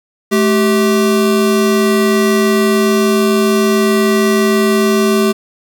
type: tone pair together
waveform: square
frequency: 216 / 388.9 Hz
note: A3 / G4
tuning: -32 / -14 cents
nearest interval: minor seventh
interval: 1018 cents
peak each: -13 dBFS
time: 0.31-5.33 s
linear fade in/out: 20 ms
effects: 7-bit